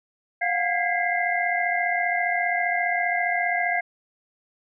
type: tone cluster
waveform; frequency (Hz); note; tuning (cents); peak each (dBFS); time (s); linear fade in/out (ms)
sine; 703 / 738 / 1633 / 2008 / 2101; F5 / F#5 / G#6 / B6 / C7; +11 / -5 / -30 / +28 / +7; -25 / -32 / -28 / -30 / -27; 0.41-3.81; 10
effects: none